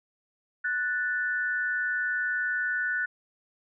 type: tone pair together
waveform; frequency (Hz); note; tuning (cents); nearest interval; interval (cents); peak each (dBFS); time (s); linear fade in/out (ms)
sine; 1480 / 1760; F#6 / A6; 0 / 0; minor third; 300; -27 / -31; 0.64-3.06; 10
effects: none